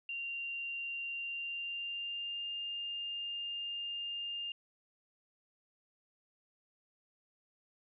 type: tone with pitch glide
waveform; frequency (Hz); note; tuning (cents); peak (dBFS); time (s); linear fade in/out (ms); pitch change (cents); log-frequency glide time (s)
sine; 2772 to 2809; F7 to F7; -14 to +9; -37; 0.09-4.52; 2; +23; 1.13-2.48
effects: none